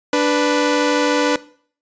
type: tone pair together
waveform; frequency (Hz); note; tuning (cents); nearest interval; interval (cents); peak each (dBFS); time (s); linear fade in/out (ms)
sawtooth; 293.7 / 493.9; D4 / B4; 0 / 0; major sixth; 900; -13; 0.13-1.36; 2
effects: noise-tail reverb RT60 0.5 s tail -19 dB re dry + resampled to 16000 Hz